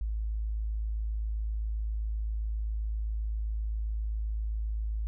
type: tone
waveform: sine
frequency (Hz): 53.8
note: A1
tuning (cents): -38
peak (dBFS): -29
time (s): 0.01-5.07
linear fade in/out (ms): 0
effects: none